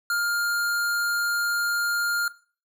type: tone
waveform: square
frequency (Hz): 1406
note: F6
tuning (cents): +11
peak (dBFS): -23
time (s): 0.1-2.28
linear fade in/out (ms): 2
effects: noise-tail reverb RT60 0.4 s tail -18 dB re dry